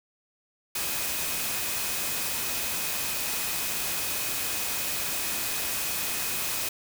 sine tone in noise, 2515 Hz, D#7, 18 cents sharp, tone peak -40 dBFS, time 0.75-6.69 s, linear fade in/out 5 ms, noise white, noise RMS -30 dBFS, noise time 0.75-6.69 s, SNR -13 dB, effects none

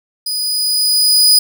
sawtooth tone with level ramp, 4963 Hz, D#8, 5 cents flat, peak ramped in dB -15 to -3 dBFS, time 0.26-1.39 s, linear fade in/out 5 ms, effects none

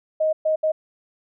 sine tone bursts at uneven times, 626 Hz, D#5, 10 cents sharp, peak -17 dBFS, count 3, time 0.2-0.33 / 0.45-0.56 / 0.63-0.72 s, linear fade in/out 10 ms, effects none

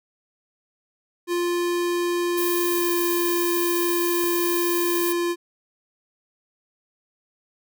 square tone with pitch glide, 349.2 to 346.4 Hz, F4 to F4, 0 to -14 cents, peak -22 dBFS, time 1.27-5.36 s, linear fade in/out 50 ms, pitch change -14 cents, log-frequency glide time 2.62-2.94 s
violet noise, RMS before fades -28 dBFS, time 2.37-5.13 s, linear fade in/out 10 ms
click, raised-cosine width 1 ms, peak -27 dBFS, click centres 4.238 s
effects none

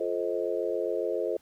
sine chord, F dominant seventh, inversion none, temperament just, 349.2 / 436.5 / 523.8 / 628.6 Hz, F4 / A4 / C5 / Eb5, 0 / -14 / +2 / +18 cents, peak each -33 / -31 / -32 / -34 dBFS, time 0-1.37 s, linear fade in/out 5 ms, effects pink hiss -63 dBFS RMS until 1.41 s

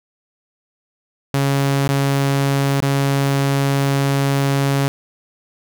sawtooth tone with dropouts, 138.6 Hz, C#3, in tune, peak -11 dBFS, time 1.34-4.88 s, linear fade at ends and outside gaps 0 ms, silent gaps 1.877-1.89 / 2.804-2.824 s, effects none

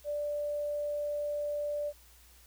sine tone, 587.3 Hz, D5, in tune, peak -31 dBFS, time 0.04-1.93 s, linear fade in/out 50 ms, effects added 60 Hz sine -59 dBFS peak until 2.46 s + white hiss -60 dBFS RMS until 2.46 s

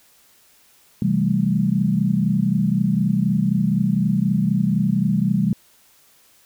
sine chord, A minor seventh, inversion first, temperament equal, 130.81 / 164.81 / 196 / 220 Hz, C3 / E3 / G3 / A3, 0 / 0 / 0 / 0 cents, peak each -24 / -22 / -19 / -24 dBFS, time 1.02-5.53 s, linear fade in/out 2 ms, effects white hiss -55 dBFS RMS until 6.45 s

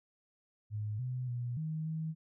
sine tone with pitch steps, 105.9 / 126.6 / 121.5 / 157.2 / 159.1 Hz, G#2 / B2 / B2 / D#3 / D#3, +34 / +43 / -28 / +18 / +39 cents, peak -34 dBFS, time 0.7-2.15 s, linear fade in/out 50 ms, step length 290 ms, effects none

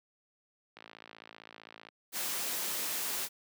click train, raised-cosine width 0.3 ms, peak -32 dBFS, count 63, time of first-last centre 0.77-1.887 s, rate 55.5 Hz
white noise, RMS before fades -35 dBFS, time 2.12-3.29 s, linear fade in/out 50 ms
effects high-pass 200 Hz 12 dB/octave

